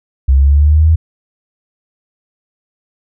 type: linear sweep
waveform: sine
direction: up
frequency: 65.41 to 81.6 Hz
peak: -5 dBFS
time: 0.28-0.96 s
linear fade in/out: 10 ms
effects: none